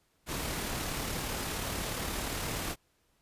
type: noise with amplitude modulation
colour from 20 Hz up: pink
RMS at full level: -34 dBFS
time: 0.26-2.76 s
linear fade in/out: 50 ms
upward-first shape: sine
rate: 36.9 Hz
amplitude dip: 25%
effects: pink hiss -72 dBFS RMS until 3.21 s + resampled to 32000 Hz